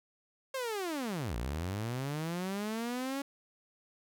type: linear two-way sweep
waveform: sawtooth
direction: down then up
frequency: 543 to 53.2 to 280.7 Hz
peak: -30 dBFS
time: 0.54-3.22 s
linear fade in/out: 5 ms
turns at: 1.36 s
effects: none